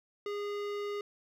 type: tone with hard clipping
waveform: sine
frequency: 410 Hz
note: G#4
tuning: 22 cents flat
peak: -36 dBFS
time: 0.26-1.01 s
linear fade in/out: 2 ms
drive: 17 dB
effects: none